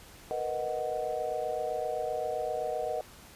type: chord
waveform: sine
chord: B major seventh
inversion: third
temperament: equal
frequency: 466.2 / 493.9 / 622.3 / 740 Hz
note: A#4 / B4 / D#5 / F#5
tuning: 0 / 0 / 0 / 0 cents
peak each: -37 / -37 / -34 / -35 dBFS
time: 0.31-3.01 s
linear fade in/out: 0 ms
effects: pink hiss -52 dBFS RMS until 3.35 s + resampled to 32000 Hz